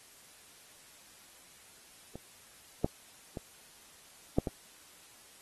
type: clicks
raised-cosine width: 2 ms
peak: -29 / -14 / -25 / -13 / -20 dBFS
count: 5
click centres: 2.156 / 2.845 / 3.372 / 4.385 / 4.472 s
effects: white hiss -57 dBFS RMS until 5.41 s + AAC 32 kbps